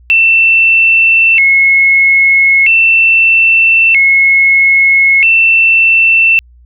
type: tone with vibrato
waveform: sine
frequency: 2415 Hz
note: D7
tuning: 48 cents sharp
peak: -4 dBFS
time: 0.1-6.39 s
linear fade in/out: 0 ms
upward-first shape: square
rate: 0.39 Hz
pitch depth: 180 cents each way
effects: added 60 Hz sine -38 dBFS peak until 6.65 s